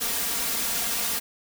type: noise with comb filter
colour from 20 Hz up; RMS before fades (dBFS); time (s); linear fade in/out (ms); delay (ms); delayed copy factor
white; -27; 0-1.2; 20; 4.3; +0.8
effects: none